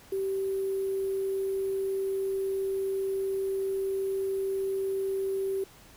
sine tone with sample-and-hold, 387.2 Hz, G4, 21 cents flat, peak -27 dBFS, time 0.12-5.64 s, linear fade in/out 5 ms, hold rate 11025 Hz, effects pink hiss -54 dBFS RMS until 5.96 s

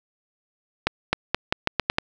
accelerating click train, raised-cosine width 0.3 ms, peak -3 dBFS, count 8, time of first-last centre 0.87-1.984 s, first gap 260 ms, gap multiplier 0.83, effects none

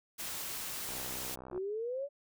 white noise, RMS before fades -40 dBFS, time 0.18-1.36 s, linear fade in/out 20 ms
click train, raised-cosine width 1 ms, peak -32 dBFS, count 45, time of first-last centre 0.89-1.578 s, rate 64 Hz
sine exponential sweep, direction up, 349.2 to 581 Hz, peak -34 dBFS, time 1.51-2.09 s, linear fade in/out 50 ms
effects none

